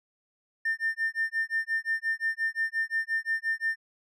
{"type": "tone with tremolo", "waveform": "triangle", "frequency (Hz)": 1800, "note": "A6", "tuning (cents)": 39, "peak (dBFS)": -20, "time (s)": [0.65, 3.76], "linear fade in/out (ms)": 5, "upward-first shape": "sine", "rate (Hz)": 5.7, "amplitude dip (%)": 100, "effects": ["tanh soft clip ceiling -21 dBFS", "resampled to 32000 Hz"]}